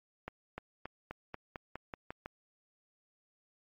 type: accelerating click train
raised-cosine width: 0.5 ms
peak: -25 dBFS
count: 10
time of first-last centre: 0.28-2.259 s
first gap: 300 ms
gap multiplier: 0.92
effects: MP3 32 kbps